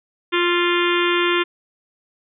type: harmonic tone with a mistuned harmonic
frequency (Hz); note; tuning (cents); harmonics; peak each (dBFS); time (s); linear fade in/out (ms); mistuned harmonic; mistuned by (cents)
350; F4; +4; 1 / 3 / 4 / 5 / 6 / 7 / 8 / 9 / 10; -19 / -24 / -25 / -26 / -27 / -27 / -28 / -29 / -29; 0.32-1.44; 20; 4; -20
effects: none